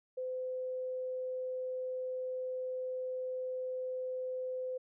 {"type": "tone", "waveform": "sine", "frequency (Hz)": 511, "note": "C5", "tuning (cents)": -41, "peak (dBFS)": -35, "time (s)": [0.17, 4.78], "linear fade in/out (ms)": 10, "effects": []}